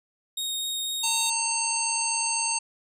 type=tone with vibrato; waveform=sawtooth; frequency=3729 Hz; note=A#7; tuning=in tune; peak=-25 dBFS; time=0.37-1.3 s; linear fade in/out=5 ms; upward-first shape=triangle; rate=4 Hz; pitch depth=8 cents each way
type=harmonic tone; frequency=908 Hz; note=A#5; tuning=46 cents flat; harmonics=1 / 3 / 5 / 7 / 9; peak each=-31 / -32 / -32 / -31 / -28 dBFS; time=1.03-2.59 s; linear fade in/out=10 ms
effects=none